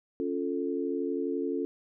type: chord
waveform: sine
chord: Db augmented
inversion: none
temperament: equal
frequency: 277.2 / 349.2 / 440 Hz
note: Db4 / F4 / A4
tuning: 0 / 0 / 0 cents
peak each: -32 / -33 / -33 dBFS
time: 0.2-1.65 s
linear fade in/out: 0 ms
effects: none